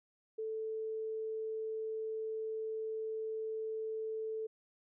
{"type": "tone", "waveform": "sine", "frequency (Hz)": 440, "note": "A4", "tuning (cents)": 0, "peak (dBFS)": -36, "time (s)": [0.38, 4.47], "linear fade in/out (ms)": 10, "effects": []}